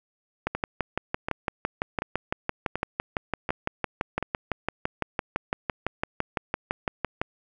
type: two click trains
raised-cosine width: 0.5 ms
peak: -10 / -13 dBFS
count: 41 / 6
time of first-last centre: 0.47-7.215 / 0.55-4.226 s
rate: 5.93 / 1.36 Hz
effects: none